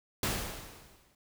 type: noise with exponential decay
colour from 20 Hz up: pink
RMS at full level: -29 dBFS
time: 0.23-1.15 s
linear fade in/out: 2 ms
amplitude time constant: 200 ms
effects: none